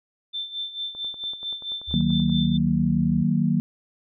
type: tone with tremolo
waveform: sine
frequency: 3552 Hz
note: A7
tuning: 16 cents sharp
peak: -26 dBFS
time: 0.33-2.58 s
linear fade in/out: 20 ms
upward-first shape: sine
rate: 4.5 Hz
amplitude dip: 75%
type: click train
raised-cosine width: 1 ms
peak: -33 dBFS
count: 15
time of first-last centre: 0.95-2.296 s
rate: 10.4 Hz
type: tone with vibrato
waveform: sine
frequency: 72.3 Hz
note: D2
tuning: 27 cents flat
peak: -32 dBFS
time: 1.87-3.24 s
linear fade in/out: 20 ms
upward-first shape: triangle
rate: 19 Hz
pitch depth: 11 cents each way
type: chord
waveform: sine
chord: D# minor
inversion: none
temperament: just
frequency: 155.56 / 186.68 / 233.3 Hz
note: D#3 / F#3 / A#3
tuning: 0 / +16 / +2 cents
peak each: -23 dBFS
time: 1.94-3.6 s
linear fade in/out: 0 ms
effects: none